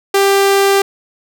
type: tone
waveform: sawtooth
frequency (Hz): 394.8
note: G4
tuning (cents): +12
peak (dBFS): -5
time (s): 0.14-0.82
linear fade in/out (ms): 5
effects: none